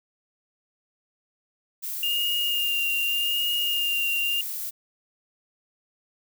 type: noise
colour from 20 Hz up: violet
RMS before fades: -32 dBFS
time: 1.82-4.71 s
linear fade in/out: 20 ms
type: tone with vibrato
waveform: sine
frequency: 2817 Hz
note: F7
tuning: 14 cents sharp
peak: -23 dBFS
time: 2.03-4.41 s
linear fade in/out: 2 ms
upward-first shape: sine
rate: 0.84 Hz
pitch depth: 27 cents each way
effects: none